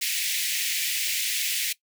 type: high-pass noise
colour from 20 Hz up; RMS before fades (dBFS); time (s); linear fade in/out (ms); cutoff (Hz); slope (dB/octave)
pink; -27; 0.01-1.73; 10; 2000; 48
effects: noise-tail reverb RT60 0.1 s tail -19 dB re dry